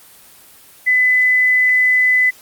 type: tone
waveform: sine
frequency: 2007 Hz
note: B6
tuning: 27 cents sharp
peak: -10 dBFS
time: 0.86-2.31 s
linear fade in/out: 20 ms
effects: white hiss -44 dBFS RMS until 2.41 s + Opus 24 kbps